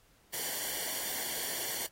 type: noise with comb filter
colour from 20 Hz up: white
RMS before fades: -36 dBFS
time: 0.33-1.87 s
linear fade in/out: 10 ms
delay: 0.78 ms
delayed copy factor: -0.7
effects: pink hiss -66 dBFS RMS until 1.91 s + AAC 48 kbps